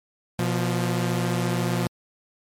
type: tone pair together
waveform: sawtooth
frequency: 121.5 / 175 Hz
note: B2 / F3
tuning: -28 / +4 cents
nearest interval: tritone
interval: 632 cents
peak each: -21 dBFS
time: 0.39-1.87 s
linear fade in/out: 0 ms
effects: MP3 64 kbps